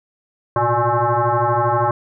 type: tone with frequency modulation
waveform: sine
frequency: 125.8 Hz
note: B2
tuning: 32 cents sharp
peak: -14 dBFS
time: 0.56-1.91 s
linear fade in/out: 2 ms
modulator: 239 Hz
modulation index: 4.8
effects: none